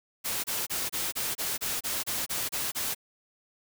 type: noise bursts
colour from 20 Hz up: white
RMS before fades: -31 dBFS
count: 12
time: 0.24-2.948 s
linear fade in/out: 20 ms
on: 200 ms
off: 28 ms
effects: none